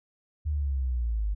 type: linear sweep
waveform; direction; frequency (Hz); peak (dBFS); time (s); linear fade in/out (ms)
sine; down; 76.7 to 49; -25; 0.45-1.35; 20
effects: none